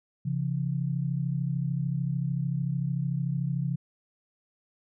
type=tone pair together; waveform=sine; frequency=135.3 / 168.75 Hz; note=C#3 / E3; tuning=-42 / +41 cents; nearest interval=major third; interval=383 cents; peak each=-28 / -30 dBFS; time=0.25-3.76 s; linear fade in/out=10 ms; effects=none